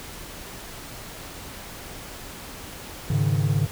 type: chord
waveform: triangle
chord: Ab suspended fourth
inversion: none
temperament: equal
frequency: 103.83 / 138.59 / 155.56 Hz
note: Ab2 / Db3 / Eb3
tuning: 0 / 0 / 0 cents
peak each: -22 / -21 / -23 dBFS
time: 3.1-3.67 s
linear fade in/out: 5 ms
effects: pink hiss -39 dBFS RMS until 3.71 s